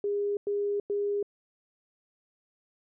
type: tone bursts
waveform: sine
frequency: 407.4 Hz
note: G#4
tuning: 33 cents flat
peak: -26 dBFS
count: 3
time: 0.04-1.228 s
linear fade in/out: 2 ms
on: 330 ms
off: 99 ms
effects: none